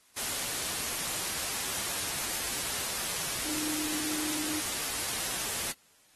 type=tone in noise; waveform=sine; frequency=306 Hz; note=D#4; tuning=29 cents flat; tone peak=-36 dBFS; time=3.45-4.61 s; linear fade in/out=20 ms; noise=white; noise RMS=-33 dBFS; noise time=0.16-5.73 s; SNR=-6 dB; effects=white hiss -63 dBFS RMS until 6.15 s + AAC 32 kbps